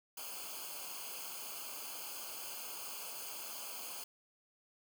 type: noise with comb filter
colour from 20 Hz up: white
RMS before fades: -45 dBFS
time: 0.17-4.04 s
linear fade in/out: 5 ms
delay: 0.53 ms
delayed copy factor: -0.95
effects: none